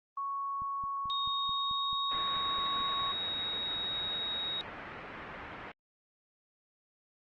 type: tone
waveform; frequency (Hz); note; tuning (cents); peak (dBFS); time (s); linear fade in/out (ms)
sine; 1108.7; C#6; 0; -33; 0.17-3.12; 5
type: click train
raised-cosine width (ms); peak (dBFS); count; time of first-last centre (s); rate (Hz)
5; -38; 12; 0.62-3.022; 4.58
type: tone with pitch glide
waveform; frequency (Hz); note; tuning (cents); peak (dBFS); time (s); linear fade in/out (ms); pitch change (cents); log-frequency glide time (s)
sine; 3729 to 3781; A#7 to A#7; 0 to +24; -33; 1.1-4.61; 0; +24; 1.29-2.78
type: low-pass noise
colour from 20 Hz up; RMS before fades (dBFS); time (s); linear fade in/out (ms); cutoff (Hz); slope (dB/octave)
white; -45; 2.11-5.72; 5; 2100; 24
effects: Opus 24 kbps